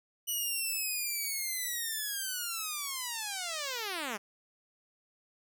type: linear sweep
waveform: 5% pulse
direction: down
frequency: 2954 to 190.8 Hz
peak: -23 dBFS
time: 0.27-4.18 s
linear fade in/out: 20 ms
effects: none